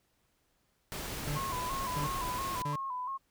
pink noise, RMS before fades -39 dBFS, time 0.92-2.62 s, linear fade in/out 0 ms
40% pulse tone bursts, 146.83 Hz, D3, in tune, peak -33 dBFS, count 3, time 1.27-2.76 s, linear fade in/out 5 ms, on 110 ms, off 580 ms
sine tone with vibrato, 1040 Hz, C6, 11 cents flat, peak -34 dBFS, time 1.35-3.18 s, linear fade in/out 20 ms, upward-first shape square, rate 2.9 Hz, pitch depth 68 cents each way
effects pink hiss -74 dBFS RMS until 3.3 s

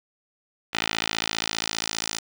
10% pulse tone with band-pass filter sweep, 55 Hz, A1, in tune, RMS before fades -29 dBFS, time 0.73-2.19 s, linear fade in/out 10 ms, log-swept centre 2900 to 6200 Hz, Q 1.2, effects none

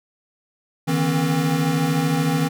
square tone cluster, 146.6 / 160.1 / 241.3 / 268.9 Hz, D3 / D#3 / B3 / C4, -3 / +50 / -40 / +47 cents, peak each -29 / -21 / -29 / -24 dBFS, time 0.87-2.49 s, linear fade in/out 20 ms, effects none

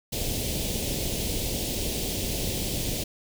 pink band-stop noise, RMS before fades -29 dBFS, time 0.12-3.04 s, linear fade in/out 10 ms, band 620 to 2700 Hz, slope 24 dB/octave, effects none

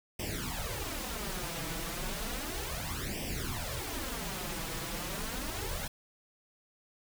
pink noise with flanger, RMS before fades -37 dBFS, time 0.19-5.88 s, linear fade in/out 5 ms, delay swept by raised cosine 0.36 to 6.16 ms, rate 0.33 Hz, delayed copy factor +0.8, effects none

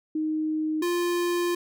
sine / square tone pair in turn, 311.1 / 349.2 Hz, D#4 / F4, 0 / 0 cents, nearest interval major second, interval 200 cents, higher second, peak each -24 dBFS, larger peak neither, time 0.15-0.82 / 0.82-1.55 s, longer second, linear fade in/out 5 ms, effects none

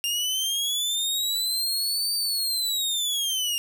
sawtooth linear two-way sweep, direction up then down, 2794 to 4638 to 2800 Hz, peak -21 dBFS, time 0.04-3.58 s, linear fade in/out 0 ms, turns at 2.15 s, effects none

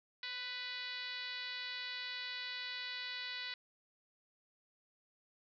sine tone with frequency modulation, 2960 Hz, F#7, in tune, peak -40 dBFS, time 0.23-3.54 s, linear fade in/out 2 ms, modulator 489 Hz, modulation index 3.1, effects none

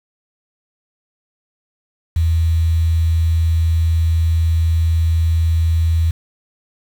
sine tone with quantisation, 82 Hz, E2, 9 cents flat, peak -12 dBFS, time 2.16-6.11 s, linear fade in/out 5 ms, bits 6, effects none

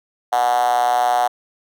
5% pulse tone with high-pass filter, 121.7 Hz, B2, 25 cents flat, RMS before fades -17 dBFS, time 0.32-1.28 s, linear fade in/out 10 ms, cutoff 740 Hz, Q 8.5, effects none

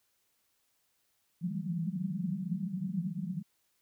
white band-pass noise, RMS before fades -35 dBFS, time 1.41-3.43 s, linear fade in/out 20 ms, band 160 to 200 Hz, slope 96 dB/octave, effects white hiss -75 dBFS RMS until 3.81 s

